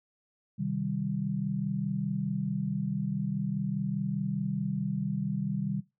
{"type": "chord", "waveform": "sine", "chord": "C minor", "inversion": "none", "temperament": "equal", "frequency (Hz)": [130.81, 155.56, 196], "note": ["C3", "Eb3", "G3"], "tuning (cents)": [0, 0, 0], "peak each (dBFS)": [-35, -33, -32], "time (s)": [0.58, 5.81], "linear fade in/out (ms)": 20, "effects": ["noise-tail reverb RT60 0.2 s tail -17 dB re dry"]}